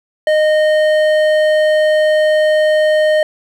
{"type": "tone with hard clipping", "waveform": "sine", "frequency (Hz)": 616, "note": "D#5", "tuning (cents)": -17, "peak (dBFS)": -11, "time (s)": [0.27, 3.23], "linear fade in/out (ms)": 2, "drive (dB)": 10, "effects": []}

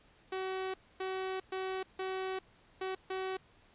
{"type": "tone bursts at uneven times", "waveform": "sawtooth", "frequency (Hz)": 377.8, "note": "F#4", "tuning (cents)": 36, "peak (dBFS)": -31, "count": 6, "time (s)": [[0.32, 0.74], [1, 1.4], [1.52, 1.83], [1.99, 2.39], [2.81, 2.95], [3.1, 3.37]], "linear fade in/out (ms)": 5, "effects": ["pink hiss -64 dBFS RMS until 3.74 s", "resampled to 8000 Hz"]}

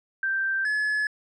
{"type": "tone pair in turn", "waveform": ["sine", "triangle"], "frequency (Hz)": [1568, 1707.9], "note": ["G6", "G#6"], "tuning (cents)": [0, 48], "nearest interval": "minor second", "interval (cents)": 148, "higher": "second", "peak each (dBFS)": [-23, -21], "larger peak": "second", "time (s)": [[0.23, 0.65], [0.65, 1.07]], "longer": "neither", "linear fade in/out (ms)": 2, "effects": ["resampled to 22050 Hz"]}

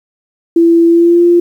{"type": "tone with pitch glide", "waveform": "sine", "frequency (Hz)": [335.6, 346.6], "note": ["E4", "F4"], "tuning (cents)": [31, -13], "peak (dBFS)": -4, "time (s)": [0.56, 1.4], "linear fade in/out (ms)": 5, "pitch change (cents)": 56, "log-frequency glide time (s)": [0.87, 1.23], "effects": ["7-bit"]}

